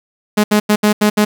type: tone bursts at uneven times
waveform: sawtooth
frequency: 210.1 Hz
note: G#3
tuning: 20 cents sharp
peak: -5 dBFS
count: 6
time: 0.37-0.44 / 0.51-0.6 / 0.69-0.76 / 0.83-0.93 / 1.01-1.1 / 1.17-1.25 s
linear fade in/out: 10 ms
effects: 7-bit